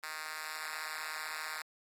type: tone with high-pass filter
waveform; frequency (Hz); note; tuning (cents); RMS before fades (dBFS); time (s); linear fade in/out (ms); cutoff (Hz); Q
5% pulse; 155.7; D#3; +2; -42; 0.03-1.62; 2; 1400; 0.89
effects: AAC 48 kbps